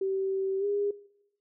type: tone with pitch glide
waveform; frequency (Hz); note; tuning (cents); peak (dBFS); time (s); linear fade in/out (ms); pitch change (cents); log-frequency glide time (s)
sine; 385.5 to 406.8; G4 to G#4; -29 to -36; -26; 0.01-0.91; 5; +93; 0.59-0.65
effects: noise-tail reverb RT60 0.8 s tail -20 dB re dry